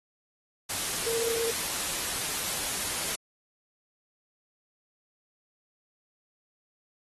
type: tone in noise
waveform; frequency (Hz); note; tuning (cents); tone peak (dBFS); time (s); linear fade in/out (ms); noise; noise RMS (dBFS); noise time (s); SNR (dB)
sine; 459.3; A#4; -26; -28; 1.06-1.51; 10; white; -31; 0.69-3.16; 0
effects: AAC 32 kbps